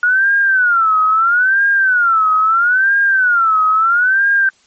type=tone with vibrato; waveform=sine; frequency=1431 Hz; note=F6; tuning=42 cents sharp; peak=-9 dBFS; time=0.03-4.49 s; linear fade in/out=2 ms; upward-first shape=sine; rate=0.76 Hz; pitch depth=210 cents each way; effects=white hiss -53 dBFS RMS until 4.66 s + MP3 32 kbps